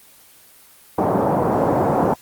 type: band-pass noise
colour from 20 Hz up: white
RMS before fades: -18 dBFS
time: 0.98-2.14 s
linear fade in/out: 5 ms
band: 100 to 860 Hz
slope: 24 dB/octave
effects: white hiss -48 dBFS RMS until 2.21 s + Opus 24 kbps